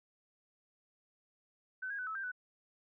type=tone with pitch steps; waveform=sine; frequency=1518 / 1634 / 1500 / 1301 / 1579 / 1491 Hz; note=F#6 / G#6 / F#6 / E6 / G6 / F#6; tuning=+44 / -29 / +23 / -23 / +12 / +13 cents; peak=-37 dBFS; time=1.82-2.318 s; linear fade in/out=10 ms; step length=83 ms; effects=none